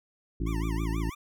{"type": "harmonic tone", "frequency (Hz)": 55, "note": "A1", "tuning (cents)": 0, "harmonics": [1, 2, 3, 4, 5, 6, 7], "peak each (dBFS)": [-29, -36, -35, -46, -36, -37, -46], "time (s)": [0.4, 1.1], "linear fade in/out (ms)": 5}
{"type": "tone with vibrato", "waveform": "25% pulse", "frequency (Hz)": 1031, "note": "C6", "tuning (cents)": -26, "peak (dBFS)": -37, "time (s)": [0.46, 1.15], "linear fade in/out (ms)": 10, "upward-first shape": "sine", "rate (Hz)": 6.2, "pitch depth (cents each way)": 260}
{"effects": []}